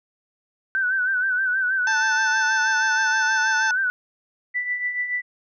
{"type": "tone with vibrato", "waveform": "sine", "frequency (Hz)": 1520, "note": "F#6", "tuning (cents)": 46, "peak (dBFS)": -19, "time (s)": [0.75, 3.9], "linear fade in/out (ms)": 0, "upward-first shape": "sine", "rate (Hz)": 6.3, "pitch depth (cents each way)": 65}
{"type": "harmonic tone", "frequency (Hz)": 880, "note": "A5", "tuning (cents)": 0, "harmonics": [1, 2, 3, 4, 5, 6, 7], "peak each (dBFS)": [-25, -31, -35, -37, -39, -35, -32], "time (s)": [1.87, 3.71], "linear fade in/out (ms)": 2}
{"type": "tone with tremolo", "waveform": "sine", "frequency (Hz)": 1975.5, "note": "B6", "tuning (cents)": 0, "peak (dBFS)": -20, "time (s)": [4.54, 5.22], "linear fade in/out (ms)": 20, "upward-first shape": "triangle", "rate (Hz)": 7, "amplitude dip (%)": 65}
{"effects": []}